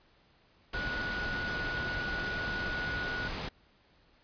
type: tone in noise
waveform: sine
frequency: 1461 Hz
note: F#6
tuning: 22 cents flat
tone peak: -34 dBFS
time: 0.74-3.28 s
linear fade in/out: 5 ms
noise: pink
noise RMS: -37 dBFS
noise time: 0.73-3.49 s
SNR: 0 dB
effects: pink hiss -65 dBFS RMS until 4.23 s + resampled to 11025 Hz

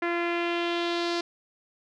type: tone with low-pass filter sweep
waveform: sawtooth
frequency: 343.5 Hz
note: F4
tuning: 29 cents flat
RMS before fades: -28 dBFS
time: 0.02-1.21 s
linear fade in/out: 5 ms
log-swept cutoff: 2000 to 4700 Hz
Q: 2.6
effects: none

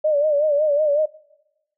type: tone with vibrato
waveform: sine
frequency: 595 Hz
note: D5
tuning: 22 cents sharp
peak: -15 dBFS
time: 0.04-1.06 s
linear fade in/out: 10 ms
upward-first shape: sine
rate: 5.4 Hz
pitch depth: 83 cents each way
effects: noise-tail reverb RT60 1.0 s tail -23 dB re dry

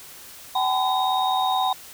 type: tone cluster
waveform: sine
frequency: 762 / 841 / 1012 / 3729 Hz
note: G5 / G#5 / B5 / A#7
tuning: -49 / +22 / +42 / 0 cents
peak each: -22 / -28 / -25 / -28 dBFS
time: 0.55-1.73 s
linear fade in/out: 5 ms
effects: white hiss -43 dBFS RMS until 1.93 s

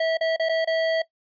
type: tone with dropouts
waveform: square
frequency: 650 Hz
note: E5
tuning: 24 cents flat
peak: -21 dBFS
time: 0-1.02 s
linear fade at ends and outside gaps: 5 ms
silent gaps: 0.172-0.209 / 0.363-0.396 / 0.488-0.493 / 0.647-0.673 s
effects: noise-tail reverb RT60 0.1 s tail -18 dB re dry + resampled to 11025 Hz

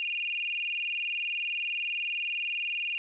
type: tone with vibrato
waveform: sine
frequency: 2610 Hz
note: E7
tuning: 18 cents flat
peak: -29 dBFS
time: 0-2.98 s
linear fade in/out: 0 ms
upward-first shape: square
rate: 20 Hz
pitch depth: 110 cents each way
effects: none

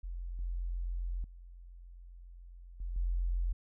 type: tone with level steps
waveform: sine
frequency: 43.65 Hz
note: F1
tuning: in tune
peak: -37 / -33 / -48 / -35 / -29 dBFS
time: 0.03-3.53 s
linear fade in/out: 10 ms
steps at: 0.39 / 1.24 / 2.8 / 2.96 s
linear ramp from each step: 2 ms
effects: none

